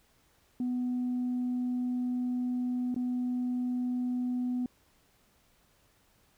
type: tone with dropouts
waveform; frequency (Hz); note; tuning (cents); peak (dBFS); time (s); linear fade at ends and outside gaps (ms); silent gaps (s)
sine; 248.3; B3; +9; -27; 0.6-4.66; 2; 2.944-2.962
effects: tanh soft clip ceiling -26 dBFS + pink hiss -67 dBFS RMS until 6.37 s